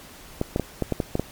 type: clicks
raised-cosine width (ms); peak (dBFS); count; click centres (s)
2; -9; 8; 0.414 / 0.561 / 0.597 / 0.823 / 0.923 / 1.002 / 1.154 / 1.196
effects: pink hiss -45 dBFS RMS until 1.31 s + MP3 96 kbps